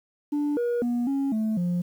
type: tone with pitch steps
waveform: sine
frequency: 292.8 / 478.8 / 240.7 / 275.1 / 218.3 / 176.2 Hz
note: D4 / A#4 / B3 / C#4 / A3 / F3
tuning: -5 / +46 / -44 / -13 / -13 / +16 cents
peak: -20 dBFS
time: 0.32-1.82 s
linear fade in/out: 10 ms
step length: 250 ms
effects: tanh soft clip ceiling -22 dBFS + 9-bit